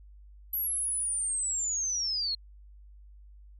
sine linear sweep, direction down, 11840 to 4186 Hz, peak -28 dBFS, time 0.53-2.35 s, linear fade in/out 5 ms, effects added 50 Hz sine -49 dBFS peak until 3.59 s

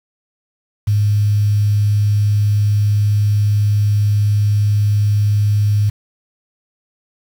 sine tone with quantisation, 103.83 Hz, G#2, in tune, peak -11 dBFS, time 0.87-5.9 s, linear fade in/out 10 ms, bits 6, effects none

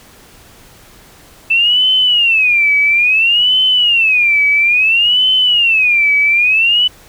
sine tone with vibrato, 2639 Hz, E7, 1 cent sharp, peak -8 dBFS, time 1.5-6.88 s, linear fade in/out 10 ms, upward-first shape sine, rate 0.59 Hz, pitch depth 250 cents each way, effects pink hiss -42 dBFS RMS until 7.08 s

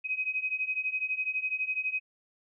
sine beating tone pair, 2517 / 2529 Hz, D#7 / D#7, +19 / +28 cents, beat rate 12 Hz, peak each -33 / -31 dBFS, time 0.04-2 s, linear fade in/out 20 ms, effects none

